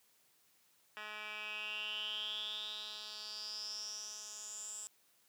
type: tone with band-pass filter sweep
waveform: 10% pulse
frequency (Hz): 212.1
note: G#3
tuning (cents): +37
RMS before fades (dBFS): -44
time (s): 0.97-4.87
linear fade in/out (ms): 0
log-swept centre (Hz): 2100 to 7800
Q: 9.5
effects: white hiss -71 dBFS RMS until 5.28 s + high-pass 100 Hz 12 dB/octave